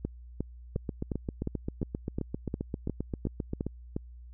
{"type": "two click trains", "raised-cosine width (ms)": 3, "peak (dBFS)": [-18, -19], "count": [12, 23], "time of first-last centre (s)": [[0.05, 3.965], [0.76, 3.666]], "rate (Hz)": [2.81, 7.57], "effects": ["added 60 Hz sine -45 dBFS peak until 4.33 s"]}